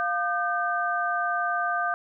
sine tone cluster, 701 / 1210 / 1551 Hz, F5 / D#6 / G6, +6 / -49 / -19 cents, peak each -28 dBFS, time 0-1.94 s, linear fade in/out 0 ms, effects none

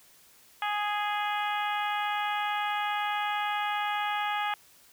harmonic tone, 415.3 Hz, G#4, in tune, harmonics 2 / 3 / 4 / 5 / 6 / 7 / 8, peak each -30 / -34 / -36 / -38 / -40 / -41 / -42 dBFS, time 0.62-4.54 s, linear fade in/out 2 ms, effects white hiss -58 dBFS RMS until 4.92 s

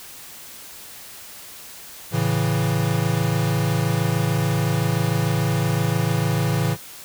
square chord, A major, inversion none, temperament equal with one note detuned, 111.34 / 138.59 / 164.81 Hz, A2 / C#3 / E3, +21 / 0 / 0 cents, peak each -24 dBFS, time 2.11-6.77 s, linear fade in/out 50 ms, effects white hiss -40 dBFS RMS until 7.04 s

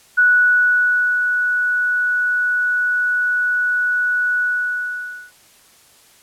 sine tone with ADSR envelope, 1473 Hz, F#6, 8 cents flat, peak -9 dBFS, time 0.17-5.32 s, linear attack 17 ms, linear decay 1000 ms, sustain -6 dB, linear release 910 ms, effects white hiss -50 dBFS RMS until 6.22 s + low-pass 12000 Hz 12 dB/octave

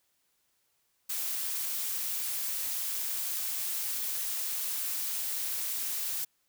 blue noise with amplitude modulation, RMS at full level -32 dBFS, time 1.09-6.25 s, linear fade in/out 10 ms, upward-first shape sine, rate 252 Hz, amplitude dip 30%, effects white hiss -74 dBFS RMS until 6.48 s

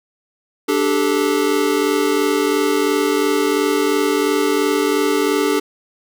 square chord, D suspended fourth, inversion none, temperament equal with one note detuned, 293.7 / 392 / 434.9 Hz, D4 / G4 / A4, 0 / 0 / -20 cents, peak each -20 dBFS, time 0.68-5.6 s, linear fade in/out 10 ms, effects none

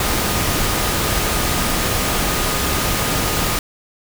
sine tone in noise, 1234 Hz, D#6, 15 cents flat, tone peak -30 dBFS, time 0-3.59 s, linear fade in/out 2 ms, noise pink, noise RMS -19 dBFS, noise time 0-3.59 s, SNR -14 dB, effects none

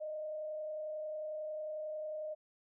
sine tone with frequency modulation, 616 Hz, D#5, 17 cents flat, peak -38 dBFS, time 0-2.35 s, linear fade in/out 20 ms, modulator 31.1 Hz, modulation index 0.34, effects none

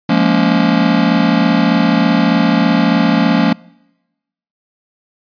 square chord, Bb minor seventh, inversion second, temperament just, 174.81 / 209.8 / 233.1 / 279.7 Hz, F3 / Ab3 / Bb3 / Db4, +2 / +18 / 0 / +16 cents, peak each -16 dBFS, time 0.09-3.53 s, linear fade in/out 5 ms, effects noise-tail reverb RT60 1.0 s tail -25 dB re dry + resampled to 11025 Hz

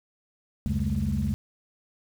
sine tone cluster, 69.3 / 88.5 / 137.6 / 200.8 / 219.3 Hz, C#2 / F2 / C#3 / G3 / A3, 0 / +23 / -12 / +42 / -6 cents, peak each -30 dBFS, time 0.66-1.34 s, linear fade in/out 0 ms, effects tanh soft clip ceiling -15 dBFS + 8-bit

